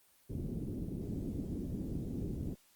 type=low-pass noise; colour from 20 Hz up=white; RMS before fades=-39 dBFS; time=0.29-2.55 s; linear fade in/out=20 ms; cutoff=300 Hz; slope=24 dB/octave; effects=white hiss -67 dBFS RMS until 2.75 s + Opus 24 kbps